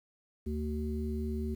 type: harmonic tone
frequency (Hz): 75.4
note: D2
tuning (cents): +46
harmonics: 1 / 3 / 5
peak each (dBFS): -34 / -36 / -40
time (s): 0.46-1.55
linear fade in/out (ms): 10
effects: 10-bit